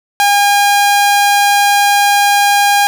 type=tone; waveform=sawtooth; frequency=811 Hz; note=G#5; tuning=41 cents flat; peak=-4 dBFS; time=0.2-2.87 s; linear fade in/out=0 ms; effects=none